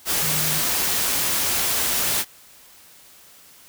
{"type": "tone in noise", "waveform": "sine", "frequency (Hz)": 155.56, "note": "D#3", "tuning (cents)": 0, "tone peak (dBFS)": -29, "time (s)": [0.2, 0.62], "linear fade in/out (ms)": 50, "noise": "white", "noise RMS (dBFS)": -22, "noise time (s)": [0.05, 2.25], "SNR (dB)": -10, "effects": ["white hiss -49 dBFS RMS until 3.68 s"]}